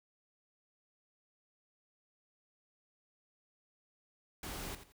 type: noise with echo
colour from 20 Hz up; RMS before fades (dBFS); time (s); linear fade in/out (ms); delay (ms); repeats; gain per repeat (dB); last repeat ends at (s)
pink; -43; 4.43-4.75; 2; 86; 2; -11; 4.922
effects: none